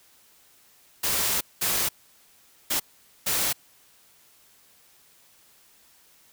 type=noise bursts at uneven times; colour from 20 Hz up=white; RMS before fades=-25 dBFS; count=4; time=1.03-1.41 / 1.61-1.89 / 2.7-2.8 / 3.26-3.53 s; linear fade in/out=10 ms; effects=white hiss -58 dBFS RMS until 6.32 s